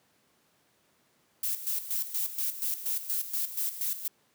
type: noise with tremolo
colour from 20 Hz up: violet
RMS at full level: -30 dBFS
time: 1.43-4.08 s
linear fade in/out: 5 ms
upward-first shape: square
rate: 4.2 Hz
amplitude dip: 70%
effects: pink hiss -68 dBFS RMS until 4.34 s + high-pass 150 Hz 12 dB/octave